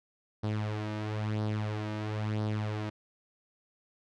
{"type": "tone with flanger", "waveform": "sawtooth", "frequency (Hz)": 106.7, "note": "G#2", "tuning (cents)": 47, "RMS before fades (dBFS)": -33, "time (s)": [0.43, 2.9], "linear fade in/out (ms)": 10, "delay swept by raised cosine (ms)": [0.2, 3.3], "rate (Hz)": 1, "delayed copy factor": 0.6, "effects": ["low-pass 4000 Hz 12 dB/octave"]}